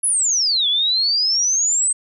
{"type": "exponential two-way sweep", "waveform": "sine", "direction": "down then up", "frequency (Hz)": [10970, 3338, 8360], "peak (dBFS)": -15, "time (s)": [0.03, 1.93], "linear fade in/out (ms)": 10, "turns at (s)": 0.68, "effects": []}